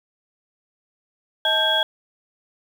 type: tone cluster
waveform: sine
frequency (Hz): 634 / 872 / 1581 / 3329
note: D#5 / A5 / G6 / G#7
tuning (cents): +32 / -16 / +14 / +3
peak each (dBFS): -25 / -26 / -24 / -19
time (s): 1.45-1.83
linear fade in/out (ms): 2
effects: 7-bit